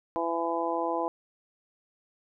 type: harmonic tone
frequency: 167.6 Hz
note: E3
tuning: 29 cents sharp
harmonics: 2 / 3 / 4 / 5 / 6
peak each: -33 / -33 / -33 / -33 / -33 dBFS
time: 0.16-1.08 s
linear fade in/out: 0 ms
effects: none